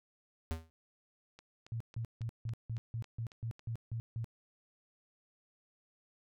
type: tone with exponential decay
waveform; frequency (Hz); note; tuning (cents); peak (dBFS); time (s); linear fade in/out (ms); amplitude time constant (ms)
square; 81.1; E2; -28; -31; 0.51-0.7; 0; 41
type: click train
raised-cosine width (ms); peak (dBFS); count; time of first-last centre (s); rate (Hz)
0.2; -36; 9; 1.39-3.594; 3.63
type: tone bursts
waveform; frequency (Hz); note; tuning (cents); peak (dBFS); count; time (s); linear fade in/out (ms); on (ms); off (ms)
sine; 114.6; A#2; -29; -35; 11; 1.72-4.244; 0; 84; 160
effects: none